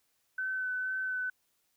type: tone with vibrato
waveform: sine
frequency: 1517 Hz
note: F#6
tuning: 43 cents sharp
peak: -31 dBFS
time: 0.38-1.3 s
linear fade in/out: 5 ms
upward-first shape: sine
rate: 2.1 Hz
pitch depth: 14 cents each way
effects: white hiss -75 dBFS RMS until 1.76 s